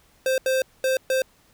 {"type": "tone bursts at uneven times", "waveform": "square", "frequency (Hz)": 523.3, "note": "C5", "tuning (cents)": 0, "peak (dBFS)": -20, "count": 4, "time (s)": [[0.26, 0.38], [0.46, 0.62], [0.84, 0.97], [1.1, 1.22]], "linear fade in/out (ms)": 2, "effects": ["pink hiss -59 dBFS RMS until 1.53 s"]}